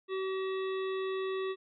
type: harmonic tone with a mistuned harmonic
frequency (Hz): 380.9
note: G4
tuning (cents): -50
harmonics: 1 / 3 / 5 / 7 / 9 / 10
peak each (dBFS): -32 / -42 / -46 / -49 / -51 / -52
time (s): 0.08-1.56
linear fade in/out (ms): 50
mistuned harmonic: 7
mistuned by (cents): -16
effects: none